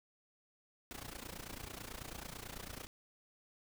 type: noise with amplitude modulation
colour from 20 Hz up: pink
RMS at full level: -44 dBFS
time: 0.91-2.87 s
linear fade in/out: 0 ms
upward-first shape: sine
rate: 29.1 Hz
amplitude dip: 85%
effects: none